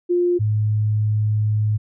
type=tone pair in turn; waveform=sine; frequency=352.6 / 106.66 Hz; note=F4 / G#2; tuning=+17 / +47 cents; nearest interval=octave + major sixth; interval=2070 cents; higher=first; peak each=-15 / -16 dBFS; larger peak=first; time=0.09-0.39 / 0.39-1.78 s; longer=second; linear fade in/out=20 ms; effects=none